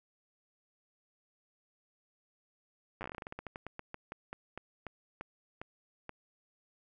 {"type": "slowing click train", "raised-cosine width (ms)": 0.5, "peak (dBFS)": -26, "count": 26, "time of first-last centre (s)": [3.01, 6.093], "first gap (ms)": 9, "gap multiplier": 1.18, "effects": []}